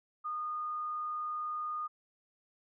sine tone, 1226 Hz, D#6, 26 cents flat, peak -34 dBFS, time 0.24-1.88 s, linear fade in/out 20 ms, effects none

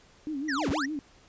sine tone with vibrato, 290 Hz, D4, 22 cents flat, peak -30 dBFS, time 0.27-0.99 s, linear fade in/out 0 ms, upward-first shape sine, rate 6.5 Hz, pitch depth 140 cents each way
square linear two-way sweep, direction down then up, 2004 to 37.15 to 2004 Hz, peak -29 dBFS, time 0.48-0.86 s, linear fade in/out 10 ms, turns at 0.7 s
effects pink hiss -58 dBFS RMS until 1.28 s + resampled to 16000 Hz

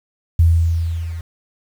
sine tone with level ramp, 83.2 Hz, E2, 17 cents sharp, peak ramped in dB -7 to -25 dBFS, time 0.39-1.21 s, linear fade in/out 5 ms, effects 7-bit

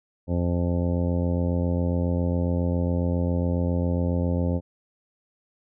harmonic tone, 87.31 Hz, F2, in tune, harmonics 1 / 2 / 3 / 4 / 5 / 6 / 7 / 9 / 10, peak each -24 / -27 / -29 / -37 / -37 / -32 / -38 / -47 / -45 dBFS, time 0.27-4.61 s, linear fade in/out 50 ms, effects none

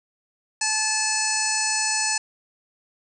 harmonic tone, 867 Hz, A5, 26 cents flat, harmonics 1 / 2 / 3 / 5 / 6 / 7 / 8 / 9 / 10, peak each -30 / -30 / -30 / -30 / -30 / -30 / -30 / -30 / -30 dBFS, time 0.61-2.18 s, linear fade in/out 5 ms, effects none

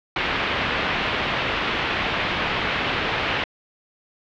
white low-pass noise, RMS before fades -24 dBFS, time 0.16-3.44 s, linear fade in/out 2 ms, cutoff 3100 Hz, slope 24 dB/octave, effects low-pass 5000 Hz 12 dB/octave

